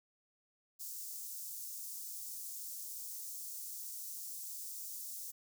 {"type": "high-pass noise", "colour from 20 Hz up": "white", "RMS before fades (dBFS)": -45, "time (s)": [0.79, 5.32], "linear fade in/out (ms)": 20, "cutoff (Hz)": 5700, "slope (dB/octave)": 24, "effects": []}